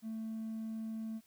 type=tone; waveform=triangle; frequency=221.8 Hz; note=A3; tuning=14 cents sharp; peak=-35 dBFS; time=0.02-1.21 s; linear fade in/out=50 ms; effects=tanh soft clip ceiling -33 dBFS + white hiss -69 dBFS RMS until 1.26 s